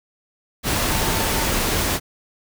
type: tone in noise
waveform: sine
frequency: 899 Hz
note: A5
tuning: 37 cents sharp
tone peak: -30 dBFS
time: 0.88-1.49 s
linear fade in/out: 50 ms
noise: pink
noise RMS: -21 dBFS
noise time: 0.63-2 s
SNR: -12 dB
effects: none